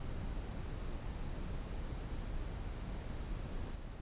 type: noise with level steps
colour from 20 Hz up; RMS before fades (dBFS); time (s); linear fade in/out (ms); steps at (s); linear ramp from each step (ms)
brown; -41 / -45; 0-4.01; 5; 3.74; 20
effects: resampled to 8000 Hz